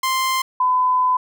sawtooth / sine tone pair in turn, 1046.5 / 1008.5 Hz, C6 / B5, 0 / +36 cents, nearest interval minor second, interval 64 cents, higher first, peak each -14 dBFS, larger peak neither, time 0.03-0.42 / 0.6-1.17 s, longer second, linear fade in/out 5 ms, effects none

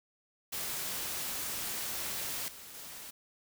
white noise with level steps, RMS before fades -37 / -49 / -46 dBFS, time 0.52-3.11 s, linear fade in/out 10 ms, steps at 2.48 / 2.74 s, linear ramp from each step 2 ms, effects none

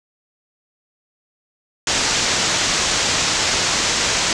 white low-pass noise, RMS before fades -19 dBFS, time 1.87-4.33 s, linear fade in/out 2 ms, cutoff 7400 Hz, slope 48 dB/octave, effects none

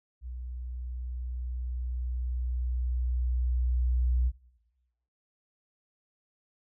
sine tone with level ramp, 61.7 Hz, B1, 1 cent flat, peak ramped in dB -36 to -21 dBFS, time 0.21-4.32 s, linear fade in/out 50 ms, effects noise-tail reverb RT60 1.0 s tail -20 dB re dry + tanh soft clip ceiling -19 dBFS

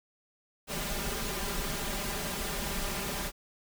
pink noise with comb filter, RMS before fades -34 dBFS, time 0.67-3.32 s, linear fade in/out 50 ms, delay 5 ms, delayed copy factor +0.8, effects none

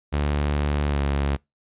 sawtooth tone with pitch glide, 73 to 70.31 Hz, D2 to C#2, -10 to +25 cents, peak -17 dBFS, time 0.12-1.37 s, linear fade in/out 20 ms, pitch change -65 cents, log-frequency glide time 0.88-1 s, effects noise-tail reverb RT60 0.2 s tail -25 dB re dry + resampled to 8000 Hz

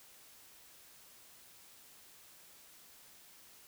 silence, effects white hiss -59 dBFS RMS until 3.67 s

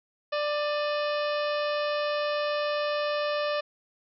harmonic tone with a mistuned harmonic, 591 Hz, D5, 11 cents sharp, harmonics 1 / 2 / 3 / 4 / 5 / 6 / 7 / 8 / 9, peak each -27 / -33 / -37 / -39 / -41 / -43 / -44 / -45 / -46 dBFS, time 0.32-3.61 s, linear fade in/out 10 ms, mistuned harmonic 4, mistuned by +96 cents, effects none

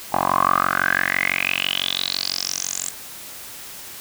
10% pulse tone with band-pass filter sweep, 45.96 Hz, F#1, 11 cents flat, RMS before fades -22 dBFS, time 0.12-2.91 s, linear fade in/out 20 ms, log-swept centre 860 to 7800 Hz, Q 8.2, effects white hiss -37 dBFS RMS until 4 s

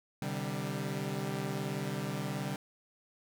sawtooth chord, C suspended second, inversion none, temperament equal with one note detuned, 130.81 / 149.49 / 196 Hz, C3 / D3 / G3, 0 / +31 / 0 cents, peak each -35 / -34 / -34 dBFS, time 0.22-2.56 s, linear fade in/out 2 ms, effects none

